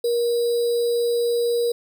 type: tone with sample-and-hold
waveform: sine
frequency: 474 Hz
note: A#4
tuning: 29 cents sharp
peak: -18 dBFS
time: 0.04-1.72 s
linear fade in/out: 5 ms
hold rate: 4410 Hz
effects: none